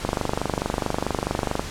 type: click train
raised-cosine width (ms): 1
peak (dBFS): -8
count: 39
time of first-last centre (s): 0.05-1.595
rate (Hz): 24.6
effects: pink hiss -34 dBFS RMS until 1.7 s + low-pass 9000 Hz 12 dB/octave